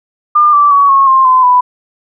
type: tone with pitch steps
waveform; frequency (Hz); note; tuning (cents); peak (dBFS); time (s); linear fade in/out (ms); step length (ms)
sine; 1202 / 1164.4 / 1128 / 1092.7 / 1058.6 / 1025.5 / 993.4; D6 / D6 / C#6 / C#6 / C6 / C6 / B5; +40 / -15 / +30 / -25 / +20 / -35 / +10; -4; 0.35-1.61; 10; 180
effects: none